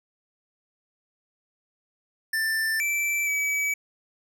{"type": "tone with pitch steps", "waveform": "square", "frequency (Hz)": [1777, 2330, 2286], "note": ["A6", "D7", "D7"], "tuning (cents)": [17, -14, -47], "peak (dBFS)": -24, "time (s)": [2.33, 3.74], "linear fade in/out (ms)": 5, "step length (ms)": 470, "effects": []}